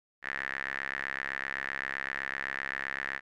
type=tone with band-pass filter; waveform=sawtooth; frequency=67.8 Hz; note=C#2; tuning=38 cents flat; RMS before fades=-36 dBFS; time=0.22-3.21 s; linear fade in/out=50 ms; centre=1800 Hz; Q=7.2; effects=none